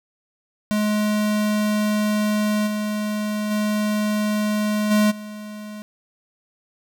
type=tone with level steps; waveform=square; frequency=210.9 Hz; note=G#3; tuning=27 cents sharp; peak=-19 / -23 / -20 / -15 / -33 dBFS; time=0.71-5.82 s; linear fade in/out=0 ms; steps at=2.66 / 3.5 / 4.9 / 5.1 s; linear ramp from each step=20 ms; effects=none